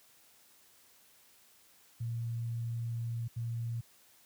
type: tone bursts at uneven times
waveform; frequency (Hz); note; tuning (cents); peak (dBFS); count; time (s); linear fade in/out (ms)
sine; 116.54; A#2; 0; -33; 2; 2-3.28 / 3.36-3.81; 10
effects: white hiss -63 dBFS RMS until 4.25 s + high-pass 60 Hz 12 dB/octave